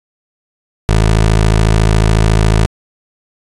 20% pulse tone, 54 Hz, A1, 32 cents flat, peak -3 dBFS, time 0.89-2.66 s, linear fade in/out 0 ms, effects resampled to 24000 Hz

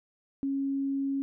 sine tone, 274.5 Hz, C#4, 17 cents flat, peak -27 dBFS, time 0.43-1.22 s, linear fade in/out 0 ms, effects none

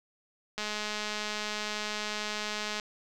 click train, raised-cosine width 0.2 ms, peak -17 dBFS, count 469, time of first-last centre 0.58-2.798 s, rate 211 Hz, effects none

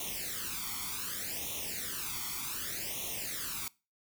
white noise with flanger, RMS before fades -38 dBFS, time 0-3.68 s, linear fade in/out 2 ms, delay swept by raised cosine 0.31 to 0.91 ms, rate 0.66 Hz, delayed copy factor +0.85, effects noise-tail reverb RT60 0.3 s tail -22 dB re dry

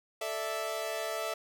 sawtooth chord, A suspended fourth, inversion none, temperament equal, 440 / 587.3 / 659.3 Hz, A4 / D5 / E5, 0 / 0 / 0 cents, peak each -36 / -36 / -31 dBFS, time 0.21-1.34 s, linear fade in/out 5 ms, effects none

